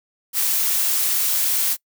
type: noise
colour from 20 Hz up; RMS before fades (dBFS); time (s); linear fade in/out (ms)
blue; -20; 0.33-1.77; 50
effects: noise-tail reverb RT60 0.1 s tail -24 dB re dry